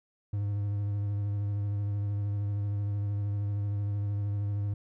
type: tone with vibrato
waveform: triangle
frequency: 101.9 Hz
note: G#2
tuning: 32 cents flat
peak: -26 dBFS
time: 0.33-4.74 s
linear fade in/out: 5 ms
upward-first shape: triangle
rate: 13 Hz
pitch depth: 27 cents each way
effects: none